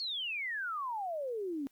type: exponential sweep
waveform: sine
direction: down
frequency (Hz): 4435 to 265.4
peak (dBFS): -34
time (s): 0-1.67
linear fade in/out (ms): 0
effects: white hiss -72 dBFS RMS until 1.71 s + Opus 32 kbps